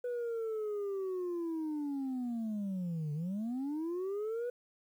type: linear two-way sweep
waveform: sine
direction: down then up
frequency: 493.9 to 144.9 to 493.9 Hz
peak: -31 dBFS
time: 0.04-4.5 s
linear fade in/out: 5 ms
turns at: 3.13 s
effects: tanh soft clip ceiling -33 dBFS + 11-bit